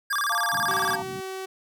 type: tone with vibrato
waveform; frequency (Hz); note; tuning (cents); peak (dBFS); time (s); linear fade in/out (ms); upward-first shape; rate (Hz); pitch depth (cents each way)
square; 1374; F6; -29; -24; 0.1-0.96; 10; square; 18; 290
type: chord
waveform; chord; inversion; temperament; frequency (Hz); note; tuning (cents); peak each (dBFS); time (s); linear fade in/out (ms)
sine; Bb major seventh; second; equal with one note detuned; 698.5 / 880 / 922.7 / 1174.7; F5 / A5 / Bb5 / D6; 0 / 0 / -18 / 0; -32 / -34 / -36 / -38; 0.29-1.03; 20
type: band-pass noise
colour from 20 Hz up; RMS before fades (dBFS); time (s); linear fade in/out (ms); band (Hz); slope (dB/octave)
pink; -41; 0.52-1.21; 10; 120 to 260; 24
type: tone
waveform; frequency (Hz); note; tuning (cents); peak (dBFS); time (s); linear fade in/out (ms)
sawtooth; 380; F#4; +46; -28; 0.68-1.46; 10
effects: none